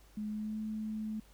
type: tone with pitch glide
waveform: sine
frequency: 211.8 to 216.4 Hz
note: G#3 to A3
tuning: +34 to -29 cents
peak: -35 dBFS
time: 0.17-1.2 s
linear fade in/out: 5 ms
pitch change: +37 cents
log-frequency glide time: 0.28-0.59 s
effects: added 50 Hz sine -59 dBFS peak until 1.33 s + pink hiss -64 dBFS RMS until 1.33 s